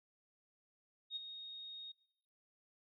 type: tone with ADSR envelope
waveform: sine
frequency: 3729 Hz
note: A#7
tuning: in tune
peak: -37 dBFS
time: 1.1-1.92 s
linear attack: 61 ms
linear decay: 18 ms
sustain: -9 dB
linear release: 8 ms
effects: noise-tail reverb RT60 1.0 s tail -24 dB re dry